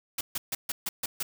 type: noise bursts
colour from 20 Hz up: white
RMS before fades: -31 dBFS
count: 7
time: 0.18-1.23 s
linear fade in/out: 5 ms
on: 30 ms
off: 140 ms
effects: none